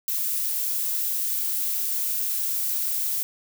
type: noise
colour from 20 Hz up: violet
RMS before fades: -26 dBFS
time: 0.08-3.23 s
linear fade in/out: 0 ms
effects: none